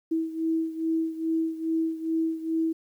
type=beating tone pair; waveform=sine; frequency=323.5 / 325.9 Hz; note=E4 / E4; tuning=-32 / -20 cents; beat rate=2.4 Hz; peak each=-26 / -30 dBFS; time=0.11-2.73 s; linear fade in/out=10 ms; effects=10-bit